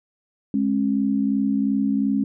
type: tone pair together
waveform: sine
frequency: 208.6 / 271.4 Hz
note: G#3 / C#4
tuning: +8 / -36 cents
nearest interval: perfect fourth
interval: 456 cents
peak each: -21 dBFS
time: 0.54-2.24 s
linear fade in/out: 2 ms
effects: none